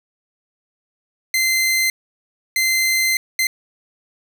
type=tone bursts at uneven times; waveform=sawtooth; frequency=2073 Hz; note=C7; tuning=17 cents flat; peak=-12 dBFS; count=3; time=1.34-1.9 / 2.56-3.17 / 3.39-3.47 s; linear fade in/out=2 ms; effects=none